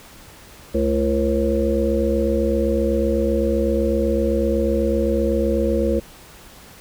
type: harmonic tone with a mistuned harmonic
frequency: 67.9 Hz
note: C#2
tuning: 35 cents flat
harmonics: 1 / 3 / 5 / 7 / 8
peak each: -23 / -23 / -23 / -23 / -23 dBFS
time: 0.74-6 s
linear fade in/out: 10 ms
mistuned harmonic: 3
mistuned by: +120 cents
effects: pink hiss -44 dBFS RMS until 6.8 s